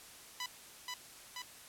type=tone with echo; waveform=10% pulse; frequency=994 Hz; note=B5; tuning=11 cents sharp; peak=-29 dBFS; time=0.4-0.46 s; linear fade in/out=2 ms; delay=480 ms; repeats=2; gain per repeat=-2 dB; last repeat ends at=1.42 s; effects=white hiss -54 dBFS RMS until 1.68 s + low-pass 12000 Hz 12 dB/octave